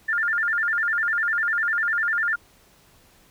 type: tone with vibrato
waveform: sine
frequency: 1583 Hz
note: G6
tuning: 17 cents sharp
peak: -20 dBFS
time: 0.08-2.36 s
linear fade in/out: 10 ms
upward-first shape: square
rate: 10 Hz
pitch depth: 200 cents each way
effects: pink hiss -56 dBFS RMS until 3.3 s